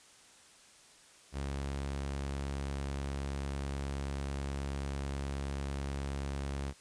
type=tone; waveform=sawtooth; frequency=69.3 Hz; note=C#2; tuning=in tune; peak=-31 dBFS; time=1.32-6.74 s; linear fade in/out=50 ms; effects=white hiss -59 dBFS RMS until 6.8 s + resampled to 22050 Hz